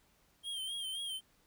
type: tone with vibrato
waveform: square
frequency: 3184 Hz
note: G7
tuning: 26 cents sharp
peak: -38 dBFS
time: 0.43-1.21 s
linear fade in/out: 50 ms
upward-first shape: sine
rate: 3.8 Hz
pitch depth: 62 cents each way
effects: pink hiss -70 dBFS RMS until 1.46 s